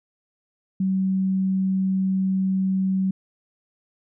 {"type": "tone", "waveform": "sine", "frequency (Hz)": 190, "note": "F#3", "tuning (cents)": 46, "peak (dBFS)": -19, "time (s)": [0.8, 3.11], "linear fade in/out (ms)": 5, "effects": []}